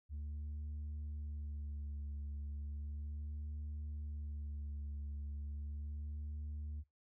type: tone with vibrato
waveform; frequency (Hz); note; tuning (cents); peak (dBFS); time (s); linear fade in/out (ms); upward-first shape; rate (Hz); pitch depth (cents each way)
sine; 73.42; D2; 0; -38; 0.09-6.84; 50; sine; 0.35; 32
effects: noise-tail reverb RT60 0.2 s tail -24 dB re dry + tanh soft clip ceiling -40 dBFS